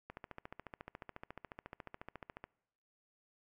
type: click train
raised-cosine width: 0.5 ms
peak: -30 dBFS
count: 34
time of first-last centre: 0.1-2.44 s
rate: 14.1 Hz
effects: noise-tail reverb RT60 0.9 s tail -26 dB re dry + MP3 96 kbps